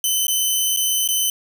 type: tone with dropouts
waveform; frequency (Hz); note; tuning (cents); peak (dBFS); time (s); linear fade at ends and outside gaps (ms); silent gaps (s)
10% pulse; 3042; F#7; +47; -9; 0.04-1.3; 2; 0.269-0.281 / 0.764-0.771 / 1.077-1.087
effects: none